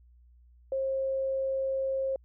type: tone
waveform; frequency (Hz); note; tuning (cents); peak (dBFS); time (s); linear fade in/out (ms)
sine; 535; C5; +38; -27; 0.72-2.16; 2
effects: added 60 Hz sine -55 dBFS peak until 2.24 s